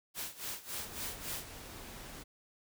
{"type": "noise with tremolo", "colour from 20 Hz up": "white", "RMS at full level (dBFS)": -39, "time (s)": [0.14, 1.46], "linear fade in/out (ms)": 50, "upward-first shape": "sine", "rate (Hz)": 3.6, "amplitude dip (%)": 85}
{"type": "noise", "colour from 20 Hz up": "pink", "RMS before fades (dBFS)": -48, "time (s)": [0.78, 2.24], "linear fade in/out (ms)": 20}
{"effects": []}